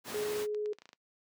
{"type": "noise", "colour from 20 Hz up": "pink", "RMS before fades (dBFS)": -40, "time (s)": [0.04, 0.47], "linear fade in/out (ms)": 50}
{"type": "tone", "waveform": "sine", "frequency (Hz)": 420.9, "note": "G#4", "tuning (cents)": 23, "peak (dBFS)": -31, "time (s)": [0.14, 0.73], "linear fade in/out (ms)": 5}
{"type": "clicks", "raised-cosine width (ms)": 0.2, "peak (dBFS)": -34, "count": 8, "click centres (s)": [0.547, 0.659, 0.733, 0.786, 0.82, 0.856, 0.891, 0.931]}
{"effects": ["noise-tail reverb RT60 0.1 s tail -21 dB re dry", "high-pass 200 Hz 12 dB/octave"]}